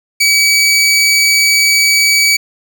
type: tone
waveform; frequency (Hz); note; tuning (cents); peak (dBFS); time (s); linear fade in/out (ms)
20% pulse; 2281; C#7; +49; -3; 0.2-2.37; 10
effects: none